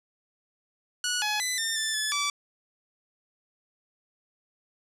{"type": "tone with pitch steps", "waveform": "10% pulse", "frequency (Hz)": [1466, 844, 2004, 1807, 1763, 1725, 1156], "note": ["F#6", "G#5", "B6", "A6", "A6", "A6", "D6"], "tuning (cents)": [-16, 28, 25, 46, 3, -35, -28], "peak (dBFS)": -17, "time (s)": [1.04, 2.3], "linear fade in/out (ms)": 2, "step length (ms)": 180, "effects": ["low-pass 10000 Hz 12 dB/octave"]}